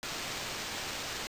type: noise with sample-and-hold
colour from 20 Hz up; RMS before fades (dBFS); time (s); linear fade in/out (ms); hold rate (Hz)
violet; -38; 0.03-1.27; 0; 11025
effects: resampled to 32000 Hz